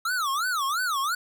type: tone with vibrato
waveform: square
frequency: 1277 Hz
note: D#6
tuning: 45 cents sharp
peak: -25 dBFS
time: 0.05-1.15 s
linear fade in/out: 5 ms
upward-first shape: sine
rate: 2.9 Hz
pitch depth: 300 cents each way
effects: none